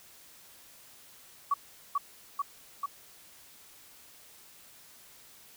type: tone with echo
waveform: sine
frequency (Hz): 1134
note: C#6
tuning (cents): +39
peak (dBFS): -23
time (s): 1.51-1.54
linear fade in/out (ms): 5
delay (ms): 440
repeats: 3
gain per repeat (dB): -2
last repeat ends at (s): 2.86
effects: white hiss -55 dBFS RMS until 5.56 s